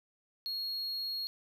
triangle tone, 4299 Hz, C8, 46 cents sharp, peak -33 dBFS, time 0.46-1.27 s, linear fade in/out 0 ms, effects none

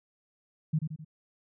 sine tone with echo, 155.56 Hz, D#3, in tune, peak -23 dBFS, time 0.73-0.79 s, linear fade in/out 10 ms, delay 86 ms, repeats 3, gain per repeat -6 dB, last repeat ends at 1.048 s, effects none

